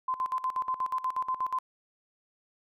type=tone with tremolo; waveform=sine; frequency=1030 Hz; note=C6; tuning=28 cents flat; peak=-26 dBFS; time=0.08-1.59 s; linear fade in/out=5 ms; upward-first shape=square; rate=8.3 Hz; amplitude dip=80%; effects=none